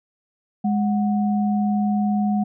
sine tone pair together, 206.9 / 735.4 Hz, G#3 / F#5, -6 / -11 cents, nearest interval octave + minor seventh, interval 2195 cents, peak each -18 / -27 dBFS, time 0.64-2.44 s, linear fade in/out 10 ms, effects none

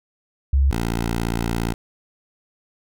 sine / 10% pulse tone pair in turn, 68.2 / 57.35 Hz, C#2 / A#1, -28 / -28 cents, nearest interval minor third, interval 300 cents, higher first, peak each -13 dBFS, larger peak neither, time 0.53-0.71 / 0.71-1.74 s, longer second, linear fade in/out 5 ms, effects none

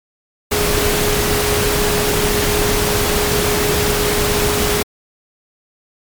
sine tone in noise, 415.3 Hz, G#4, in tune, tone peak -19 dBFS, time 0.51-4.83 s, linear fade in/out 10 ms, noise pink, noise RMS -17 dBFS, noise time 0.51-4.83 s, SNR -5 dB, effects MP3 96 kbps

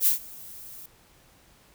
violet noise with ADSR envelope, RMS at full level -19 dBFS, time 0-0.86 s, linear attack 64 ms, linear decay 120 ms, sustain -24 dB, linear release 4 ms, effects pink hiss -58 dBFS RMS until 1.74 s

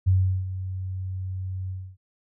sine tone with ADSR envelope, 93.6 Hz, F#2, 20 cents sharp, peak -15 dBFS, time 0.06-1.97 s, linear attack 20 ms, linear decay 370 ms, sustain -13 dB, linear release 280 ms, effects none

